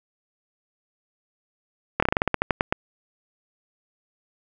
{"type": "slowing click train", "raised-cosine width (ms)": 0.5, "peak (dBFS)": -4, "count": 13, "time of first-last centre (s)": [2, 2.725], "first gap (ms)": 25, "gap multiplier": 1.15, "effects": []}